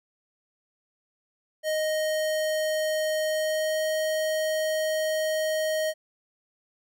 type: tone with pitch glide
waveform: square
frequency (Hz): 622.3 to 625.9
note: D#5 to D#5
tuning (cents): 0 to +10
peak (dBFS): -25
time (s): 1.63-5.94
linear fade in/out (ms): 50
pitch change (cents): +10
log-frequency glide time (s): 3.27-3.85
effects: none